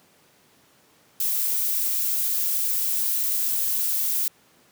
violet noise, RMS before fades -24 dBFS, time 1.2-4.28 s, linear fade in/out 2 ms, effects pink hiss -58 dBFS RMS until 4.71 s + high-pass 150 Hz 12 dB/octave

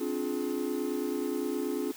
triangle chord, D half-diminished seventh, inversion third, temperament just, 264.3 / 293.7 / 352.4 / 422.9 Hz, C4 / D4 / F4 / Ab4, +18 / 0 / +16 / +31 cents, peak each -33 dBFS, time 0-1.92 s, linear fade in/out 10 ms, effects white hiss -48 dBFS RMS until 1.96 s

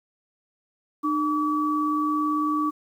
sine tone pair together, 303 / 1145.3 Hz, D#4 / D6, -46 / -44 cents, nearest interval octave + major seventh, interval 2302 cents, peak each -24 dBFS, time 1.03-2.71 s, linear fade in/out 20 ms, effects 9-bit

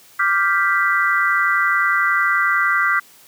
sine chord, G dominant seventh, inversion second, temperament equal, 1174.7 / 1396.9 / 1568 / 1975.5 Hz, D6 / F6 / G6 / B6, 0 / 0 / 0 / 0 cents, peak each -20 dBFS, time 0.19-3 s, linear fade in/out 10 ms, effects white hiss -48 dBFS RMS until 3.27 s + high-pass 100 Hz 12 dB/octave

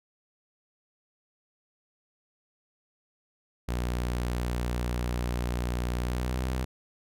sawtooth tone with pitch glide, 60.5 to 63.51 Hz, B1 to B1, -35 to +49 cents, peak -24 dBFS, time 3.68-6.65 s, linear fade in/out 10 ms, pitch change +84 cents, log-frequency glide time 6.02-6.43 s, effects none

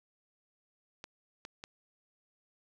clicks, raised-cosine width 0.2 ms, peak -26 dBFS, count 3, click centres 1.041 / 1.451 / 1.639 s, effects none

